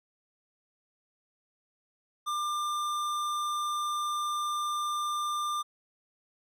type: tone with tanh clipping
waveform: sine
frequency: 1195 Hz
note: D6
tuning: 30 cents sharp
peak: -31 dBFS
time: 2.26-5.63 s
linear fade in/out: 20 ms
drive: 18 dB
effects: none